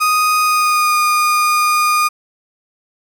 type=tone with pitch glide; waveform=35% pulse; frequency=1244.5 to 1221.7 Hz; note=D#6 to D#6; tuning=0 to -32 cents; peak=-10 dBFS; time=0-2.09 s; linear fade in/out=20 ms; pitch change=-32 cents; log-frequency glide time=0.42-0.97 s; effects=none